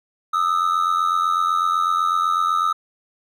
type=ring-modulated tone; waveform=triangle; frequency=1266 Hz; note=D#6; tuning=30 cents sharp; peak=-12 dBFS; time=0.33-2.73 s; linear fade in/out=10 ms; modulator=44 Hz; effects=none